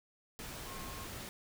sine tone in noise, 1075 Hz, C6, 47 cents sharp, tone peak -50 dBFS, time 0.67-1.05 s, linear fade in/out 0 ms, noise pink, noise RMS -45 dBFS, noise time 0.39-1.29 s, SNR -8 dB, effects none

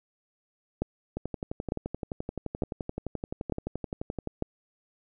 two click trains, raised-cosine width 2 ms, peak -19 / -14 dBFS, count 37 / 5, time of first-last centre 1.17-4.273 / 0.82-4.424 s, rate 11.6 / 1.11 Hz, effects none

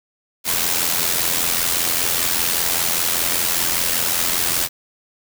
white noise with amplitude modulation, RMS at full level -17 dBFS, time 0.44-4.69 s, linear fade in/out 50 ms, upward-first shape sine, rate 85.1 Hz, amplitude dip 60%, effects none

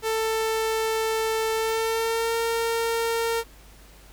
sawtooth tone with pitch glide, 443.6 to 459.2 Hz, A4 to A#4, +14 to -26 cents, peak -19 dBFS, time 0.02-3.44 s, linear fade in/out 50 ms, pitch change +60 cents, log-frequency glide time 1.54-2.37 s, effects added 50 Hz sine -49 dBFS peak until 4.12 s + pink hiss -52 dBFS RMS until 4.12 s

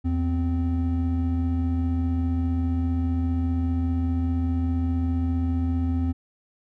triangle tone pair together, 81.4 / 259.3 Hz, E2 / C4, -21 / -15 cents, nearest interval octave + minor sixth, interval 2006 cents, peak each -21 / -24 dBFS, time 0.04-6.13 s, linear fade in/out 20 ms, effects none

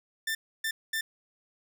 sawtooth tone bursts at uneven times, 1784 Hz, A6, 23 cents sharp, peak -25 dBFS, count 3, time 0.27-0.35 / 0.64-0.71 / 0.93-1.01 s, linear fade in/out 5 ms, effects none

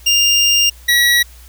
25% pulse tone pair in turn, 2800 / 1922.6 Hz, F7 / B6, +4 / -47 cents, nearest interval perfect fifth, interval 651 cents, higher first, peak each -6 dBFS, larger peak neither, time 0.06-0.7 / 0.88-1.23 s, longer first, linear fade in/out 10 ms, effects added 60 Hz sine -38 dBFS peak until 1.48 s + white hiss -45 dBFS RMS until 1.48 s

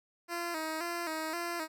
10% pulse tone with vibrato, 329.6 Hz, E4, in tune, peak -26 dBFS, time 0.28-1.68 s, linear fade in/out 50 ms, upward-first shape square, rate 1.9 Hz, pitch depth 73 cents each way, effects none

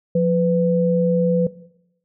sine tone pair together, 176.39 / 499.7 Hz, F3 / B4, +18 / +20 cents, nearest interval octave + tritone, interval 1802 cents, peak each -17 dBFS, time 0.15-1.47 s, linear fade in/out 5 ms, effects noise-tail reverb RT60 0.8 s tail -18 dB re dry

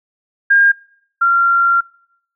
sine tone pair in turn, 1613 / 1378.9 Hz, G6 / F6, +49 / -22 cents, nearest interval minor third, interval 271 cents, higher first, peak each -7 / -9 dBFS, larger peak first, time 0.5-0.72 / 1.21-1.81 s, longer second, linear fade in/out 10 ms, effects noise-tail reverb RT60 0.7 s tail -25 dB re dry

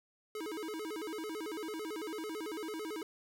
square tone with vibrato, 370 Hz, F#4, in tune, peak -39 dBFS, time 0.35-3.03 s, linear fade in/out 2 ms, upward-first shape square, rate 9 Hz, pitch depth 250 cents each way, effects none

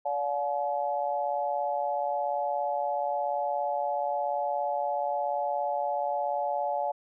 sine tone cluster, 576 / 717 / 854 Hz, D5 / F5 / G#5, -34 / +45 / +48 cents, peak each -31 dBFS, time 0.05-6.92 s, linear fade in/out 10 ms, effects none

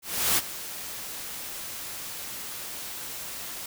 white noise with ADSR envelope, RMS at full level -22 dBFS, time 0.02-3.66 s, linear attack 350 ms, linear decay 39 ms, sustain -15 dB, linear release 3 ms, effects none

